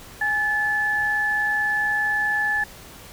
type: tone pair together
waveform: sine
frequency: 830.7 / 1733 Hz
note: G#5 / A6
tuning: 0 / -27 cents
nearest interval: octave + minor second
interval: 1273 cents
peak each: -28 / -20 dBFS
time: 0.21-2.64 s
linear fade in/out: 5 ms
effects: pink hiss -43 dBFS RMS until 3.12 s